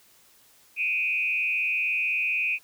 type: tone with frequency modulation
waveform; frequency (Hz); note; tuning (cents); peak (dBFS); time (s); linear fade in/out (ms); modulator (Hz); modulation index
sine; 2489; D#7; 0; -23; 0.76-2.59; 50; 164; 0.81
effects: white hiss -58 dBFS RMS until 2.63 s